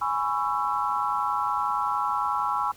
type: chord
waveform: sine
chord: C# minor seventh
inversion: second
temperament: just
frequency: 831.5 / 997.9 / 1108.7 / 1330.5 Hz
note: G#5 / B5 / C#6 / E6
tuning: +2 / +18 / 0 / +16 cents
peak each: -29 dBFS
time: 0.01-2.72 s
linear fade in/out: 10 ms
effects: pink hiss -52 dBFS RMS until 2.76 s